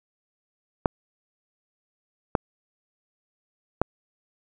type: clicks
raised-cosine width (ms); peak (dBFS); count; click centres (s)
1; -5; 3; 0.858 / 2.352 / 3.816
effects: none